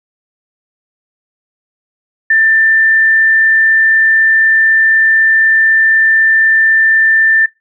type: tone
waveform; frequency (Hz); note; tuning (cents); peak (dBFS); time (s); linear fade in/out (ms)
sine; 1782; A6; +22; -6; 2.3-7.46; 5
effects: noise-tail reverb RT60 0.2 s tail -24 dB re dry